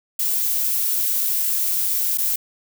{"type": "noise with dropouts", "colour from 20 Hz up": "violet", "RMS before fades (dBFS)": -21, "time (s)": [0.19, 2.36], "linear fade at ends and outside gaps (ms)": 5, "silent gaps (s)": [2.175, 2.182], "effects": []}